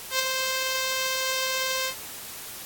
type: tone with ADSR envelope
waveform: 5% pulse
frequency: 523 Hz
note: C5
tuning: 1 cent flat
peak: -8 dBFS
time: 0.1-1.95 s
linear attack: 95 ms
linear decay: 5 ms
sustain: -5 dB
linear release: 100 ms
effects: white hiss -39 dBFS RMS until 2.65 s + AAC 64 kbps